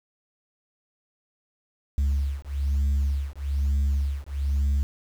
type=beating tone pair; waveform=sine; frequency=69.3 / 70.4 Hz; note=C#2 / C#2; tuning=0 / +27 cents; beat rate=1.1 Hz; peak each=-23 / -23 dBFS; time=1.98-4.83 s; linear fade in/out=0 ms; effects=tanh soft clip ceiling -19 dBFS + 8-bit